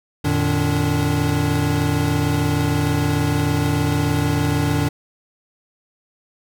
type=tone cluster; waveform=square; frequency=87.4 / 114 / 150.9 / 288.8 Hz; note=F2 / A#2 / D3 / D4; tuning=+2 / -38 / +47 / -29 cents; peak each=-25 / -24 / -22 / -23 dBFS; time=0.24-4.89 s; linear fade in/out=10 ms; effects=none